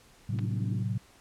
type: chord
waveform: sine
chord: F# diminished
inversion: first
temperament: equal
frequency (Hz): 110 / 130.81 / 185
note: A2 / C3 / F#3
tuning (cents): 0 / 0 / 0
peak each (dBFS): -30 / -34 / -35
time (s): 0.29-0.98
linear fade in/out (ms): 5
type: band-pass noise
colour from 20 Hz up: white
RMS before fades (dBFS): -42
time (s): 0.33-0.83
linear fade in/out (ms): 5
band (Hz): 150 to 320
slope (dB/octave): 48
type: clicks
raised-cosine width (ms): 0.3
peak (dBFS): -29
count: 2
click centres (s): 0.388 / 0.392
effects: pink hiss -58 dBFS RMS until 1.2 s + low-pass 11000 Hz 12 dB/octave